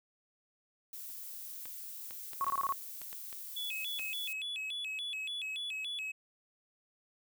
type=noise; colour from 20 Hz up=violet; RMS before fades=-45 dBFS; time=0.93-4.33 s; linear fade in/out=2 ms
type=clicks; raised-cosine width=0.2 ms; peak=-30 dBFS; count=8; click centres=1.656 / 2.109 / 2.333 / 2.483 / 3.017 / 3.129 / 3.328 / 3.995 s
type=tone bursts; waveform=sine; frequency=1101 Hz; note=C#6; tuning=12 cents flat; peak=-29 dBFS; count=6; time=2.41-2.724 s; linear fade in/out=0 ms; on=34 ms; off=22 ms
type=tone with vibrato; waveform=triangle; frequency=2960 Hz; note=F#7; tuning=in tune; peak=-35 dBFS; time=3.56-6.12 s; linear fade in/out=10 ms; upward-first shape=square; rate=3.5 Hz; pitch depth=250 cents each way
effects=none